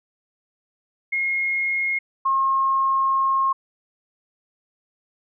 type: tone pair in turn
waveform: sine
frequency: 2151 / 1075.5 Hz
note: C7 / C6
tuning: +47 / +47 cents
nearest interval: octave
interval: 1200 cents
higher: first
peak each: -20 / -17 dBFS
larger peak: second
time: 1.12-1.99 / 2.25-3.53 s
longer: second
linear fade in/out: 10 ms
effects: none